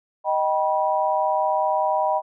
sine chord, Eb augmented, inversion none, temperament just, 622.3 / 777.8 / 972.3 Hz, Eb5 / G5 / B5, 0 / -14 / -27 cents, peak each -23 dBFS, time 0.24-2.22 s, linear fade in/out 50 ms, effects none

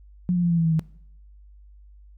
sine tone with pitch steps, 179.3 / 175.71 / 172.19 / 168.75 / 165.37 / 162.06 / 158.82 Hz, F3 / F3 / F3 / E3 / E3 / E3 / D#3, +46 / +11 / -24 / +41 / +6 / -29 / +36 cents, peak -18 dBFS, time 0.29-0.794 s, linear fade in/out 0 ms, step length 72 ms, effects noise-tail reverb RT60 0.7 s tail -21 dB re dry + added 50 Hz sine -46 dBFS peak until 2.17 s

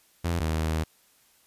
sawtooth tone pair in turn, 85.1 / 79.33 Hz, F2 / D#2, -44 / +34 cents, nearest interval minor second, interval 122 cents, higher first, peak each -21 dBFS, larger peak neither, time 0.24-0.4 / 0.4-0.84 s, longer second, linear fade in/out 10 ms, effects white hiss -62 dBFS RMS until 1.46 s + resampled to 32000 Hz

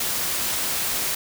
white noise, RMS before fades -25 dBFS, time 0-1.15 s, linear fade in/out 5 ms, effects none

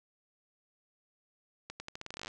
accelerating click train, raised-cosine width 0.2 ms, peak -24 dBFS, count 16, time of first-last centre 1.7-2.279 s, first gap 100 ms, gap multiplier 0.84, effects resampled to 22050 Hz + 10-bit

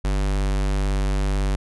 square tone, 49 Hz, G1, in tune, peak -20 dBFS, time 0.04-1.56 s, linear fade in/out 10 ms, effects resampled to 24000 Hz

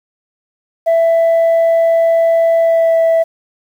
sine tone with pitch glide, 663 to 657.7 Hz, E5 to E5, +10 to -4 cents, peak -6 dBFS, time 0.86-3.24 s, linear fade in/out 20 ms, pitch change -14 cents, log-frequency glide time 2.6-2.99 s, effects tanh soft clip ceiling -7 dBFS + 7-bit

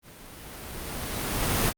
pink noise with level ramp, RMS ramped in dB -49 to -22 dBFS, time 0.02-1.73 s, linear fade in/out 50 ms, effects Opus 32 kbps

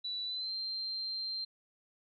sine tone with pitch glide, 3951 to 4155 Hz, B7 to C8, 0 to -13 cents, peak -35 dBFS, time 0.04-1.45 s, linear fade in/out 10 ms, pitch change +87 cents, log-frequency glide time 0.25-0.53 s, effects none

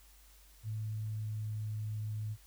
sine tone with pitch glide, 108.6 to 107.41 Hz, A2 to A2, -22 to -41 cents, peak -35 dBFS, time 0.63-2.37 s, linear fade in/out 50 ms, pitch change -19 cents, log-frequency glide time 0.76-1.65 s, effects added 50 Hz sine -59 dBFS peak until 2.46 s + white hiss -63 dBFS RMS until 2.46 s

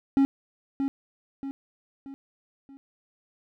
triangle tone with echo, 273.8 Hz, C#4, 21 cents flat, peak -15 dBFS, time 0.17-0.25 s, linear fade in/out 0 ms, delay 630 ms, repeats 4, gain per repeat -7 dB, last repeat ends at 2.77 s, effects none

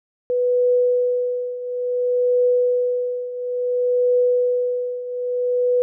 sine tone with tremolo, 493.9 Hz, B4, in tune, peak -13 dBFS, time 0.3-5.82 s, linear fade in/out 0 ms, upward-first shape triangle, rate 0.58 Hz, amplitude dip 80%, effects none

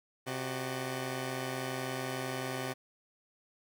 10% pulse tone cluster, 130.9 / 373 / 603 Hz, C3 / F#4 / D5, +1 / +14 / +46 cents, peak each -28 / -33 / -36 dBFS, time 0.26-2.74 s, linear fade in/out 20 ms, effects none

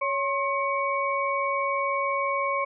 sine tone cluster, 558 / 1072 / 2253 Hz, C#5 / C6 / C#7, +11 / +42 / +28 cents, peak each -29 / -26 / -30 dBFS, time 0.01-2.65 s, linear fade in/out 10 ms, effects none

